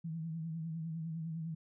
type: tone with vibrato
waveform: sine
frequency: 162.4 Hz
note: E3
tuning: 26 cents flat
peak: -37 dBFS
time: 0.04-1.55 s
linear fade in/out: 10 ms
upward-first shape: triangle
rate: 9.9 Hz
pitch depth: 69 cents each way
effects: none